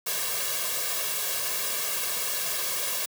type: noise with comb filter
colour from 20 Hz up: white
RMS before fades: -29 dBFS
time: 0.06-3.06 s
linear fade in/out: 10 ms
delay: 1.8 ms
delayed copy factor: +0.9
effects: high-pass 200 Hz 12 dB/octave